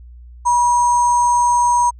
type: tone with sample-and-hold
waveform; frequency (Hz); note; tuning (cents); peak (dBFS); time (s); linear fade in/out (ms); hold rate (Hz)
sine; 967; B5; -37; -11; 0.45-1.91; 20; 7350
effects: added 60 Hz sine -36 dBFS peak until 1.99 s + resampled to 22050 Hz